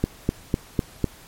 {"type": "click train", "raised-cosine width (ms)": 3, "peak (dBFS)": -6, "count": 5, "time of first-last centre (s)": [0.04, 1.043], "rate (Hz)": 3.99, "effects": ["pink hiss -47 dBFS RMS until 1.27 s", "MP3 64 kbps"]}